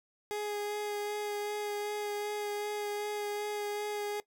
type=tone with vibrato; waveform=30% pulse; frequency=415.3 Hz; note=G#4; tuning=in tune; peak=-31 dBFS; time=0.31-4.2 s; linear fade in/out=0 ms; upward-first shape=sine; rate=2.6 Hz; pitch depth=13 cents each way; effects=noise-tail reverb RT60 0.1 s tail -19 dB re dry